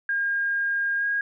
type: tone with pitch glide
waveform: sine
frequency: 1616 to 1633.8 Hz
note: G#6 to G#6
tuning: -48 to -29 cents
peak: -22 dBFS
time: 0.09-1.21 s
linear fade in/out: 2 ms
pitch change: +19 cents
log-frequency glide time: 0.97-1.05 s
effects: none